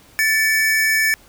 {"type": "tone pair together", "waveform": "square", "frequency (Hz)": [1760, 2264], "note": ["A6", "C#7"], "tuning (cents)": [0, 36], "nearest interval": "major third", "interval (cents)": 436, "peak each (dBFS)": [-17, -20], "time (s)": [0.19, 1.14], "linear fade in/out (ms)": 0, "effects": ["pink hiss -49 dBFS RMS until 1.28 s"]}